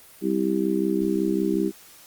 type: harmonic tone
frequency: 65.41 Hz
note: C2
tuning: in tune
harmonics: 3 / 4 / 5 / 6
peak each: -26 / -30 / -24 / -26 dBFS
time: 0.21-1.72 s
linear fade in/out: 50 ms
effects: white hiss -49 dBFS RMS until 2.06 s + Opus 32 kbps